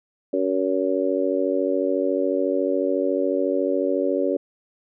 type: harmonic tone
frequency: 94 Hz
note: F#2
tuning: 28 cents sharp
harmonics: 3 / 4 / 5 / 6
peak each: -25 / -25 / -26 / -24 dBFS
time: 0.33-4.37 s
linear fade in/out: 5 ms
effects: none